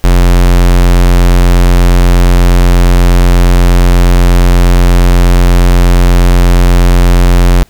square tone, 44.19 Hz, F1, 21 cents sharp, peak -3 dBFS, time 0.04-7.63 s, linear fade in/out 0 ms, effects pink hiss -46 dBFS RMS until 7.69 s

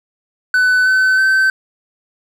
triangle tone with pitch steps, 1500 / 1520.9 / 1542.2 Hz, F#6 / F#6 / G6, +23 / +47 / -29 cents, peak -8 dBFS, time 0.54-1.5 s, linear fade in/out 2 ms, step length 320 ms, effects none

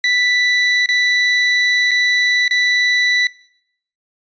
30% pulse tone with dropouts, 1975.5 Hz, B6, in tune, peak -10 dBFS, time 0.04-3.27 s, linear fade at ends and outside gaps 2 ms, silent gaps 0.86-0.888 / 1.91-1.914 / 2.48-2.509 s, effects noise-tail reverb RT60 0.7 s tail -21 dB re dry + resampled to 16000 Hz

